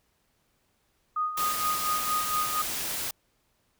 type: tone with tremolo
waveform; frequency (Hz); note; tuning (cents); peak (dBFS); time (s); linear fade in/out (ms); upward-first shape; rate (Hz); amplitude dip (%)
sine; 1239; D#6; -8; -24; 1.16-2.62; 5; sine; 4.3; 65
type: noise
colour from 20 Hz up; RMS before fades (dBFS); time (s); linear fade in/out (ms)
white; -32; 1.37-3.11; 5
effects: pink hiss -71 dBFS RMS until 3.79 s